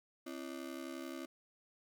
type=ring-modulated tone; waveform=35% pulse; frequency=299.6 Hz; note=D4; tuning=35 cents sharp; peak=-38 dBFS; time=0.26-1.26 s; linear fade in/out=10 ms; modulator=35.7 Hz; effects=none